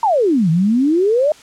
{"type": "exponential two-way sweep", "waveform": "sine", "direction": "down then up", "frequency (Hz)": [956, 155.56, 628], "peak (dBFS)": -11, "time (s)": [0.03, 1.32], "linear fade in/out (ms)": 2, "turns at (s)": 0.5, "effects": ["white hiss -43 dBFS RMS until 1.42 s", "low-pass 7000 Hz 12 dB/octave"]}